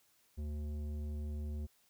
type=tone with tanh clipping; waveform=triangle; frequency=74.5 Hz; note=D2; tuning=25 cents sharp; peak=-39 dBFS; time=0.37-1.67 s; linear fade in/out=20 ms; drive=16 dB; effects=white hiss -71 dBFS RMS until 1.89 s